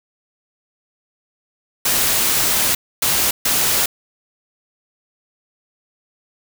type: noise bursts at uneven times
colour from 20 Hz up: white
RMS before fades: -17 dBFS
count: 3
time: 1.85-2.75 / 3.02-3.31 / 3.45-3.86 s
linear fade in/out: 5 ms
effects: none